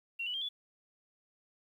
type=tone with pitch steps; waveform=sine; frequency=2743 / 2957 / 3187 / 3436 Hz; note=F7 / F#7 / G7 / A7; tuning=-32 / -2 / +28 / -42 cents; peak=-34 dBFS; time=0.19-0.49 s; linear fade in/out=10 ms; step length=75 ms; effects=11-bit